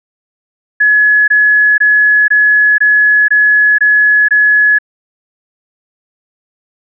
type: tone bursts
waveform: sine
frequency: 1696 Hz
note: G#6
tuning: 36 cents sharp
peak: -5 dBFS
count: 8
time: 0.8-4.787 s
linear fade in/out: 10 ms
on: 480 ms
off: 21 ms
effects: none